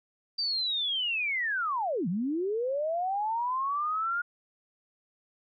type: linear two-way sweep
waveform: sine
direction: down then up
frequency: 4699 to 160 to 1432 Hz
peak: -27 dBFS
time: 0.38-4.22 s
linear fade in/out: 10 ms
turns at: 2.08 s
effects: none